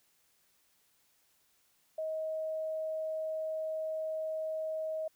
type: tone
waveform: sine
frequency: 632 Hz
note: D#5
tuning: 27 cents sharp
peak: -33 dBFS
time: 1.98-5.08 s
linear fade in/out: 5 ms
effects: white hiss -71 dBFS RMS until 5.15 s